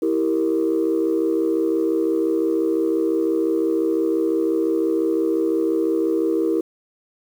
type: chord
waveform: sine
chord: E diminished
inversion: none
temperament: equal with one note detuned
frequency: 326.2 / 392 / 466.2 Hz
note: E4 / G4 / Bb4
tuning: -18 / 0 / 0 cents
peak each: -19 / -22 / -22 dBFS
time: 0.02-6.61 s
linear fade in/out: 5 ms
effects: tanh soft clip ceiling -11 dBFS + 8-bit